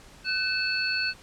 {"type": "tone cluster", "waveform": "sine", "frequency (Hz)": [1511, 2621, 4404], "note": ["F#6", "E7", "C#8"], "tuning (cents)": [36, -11, -12], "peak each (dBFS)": -29, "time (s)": [0.24, 1.14], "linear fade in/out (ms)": 50, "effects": ["pink hiss -51 dBFS RMS until 1.22 s", "low-pass 9000 Hz 12 dB/octave"]}